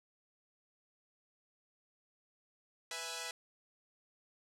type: chord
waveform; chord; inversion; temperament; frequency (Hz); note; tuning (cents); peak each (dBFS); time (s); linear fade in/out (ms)
5% pulse; E major; second; equal; 493.9 / 659.3 / 830.6; B4 / E5 / G#5; 0 / 0 / 0; -33; 2.91-3.31; 2
effects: low-pass 11000 Hz 12 dB/octave